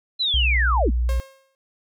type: linear sweep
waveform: sine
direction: down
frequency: 4112 to 150 Hz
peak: -19 dBFS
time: 0.19-0.91 s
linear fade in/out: 20 ms
type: tone with pitch glide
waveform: sine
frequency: 62.5 to 59.85 Hz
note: B1 to A#1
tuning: +21 to +46 cents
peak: -18 dBFS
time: 0.34-1.2 s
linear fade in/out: 0 ms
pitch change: -75 cents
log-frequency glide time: 0.5-1.03 s
type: tone with exponential decay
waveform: sawtooth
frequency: 537 Hz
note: C5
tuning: 45 cents sharp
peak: -25 dBFS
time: 1.09-1.55 s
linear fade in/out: 1 ms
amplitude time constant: 100 ms
effects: none